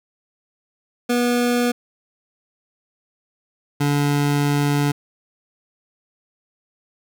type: tone pair in turn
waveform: 25% pulse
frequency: 242.6 / 144.25 Hz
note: B3 / D3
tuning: -31 / -31 cents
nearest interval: major sixth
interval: 900 cents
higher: first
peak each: -13 dBFS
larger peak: neither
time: 1.09-1.72 / 3.8-4.92 s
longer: second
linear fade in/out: 10 ms
effects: none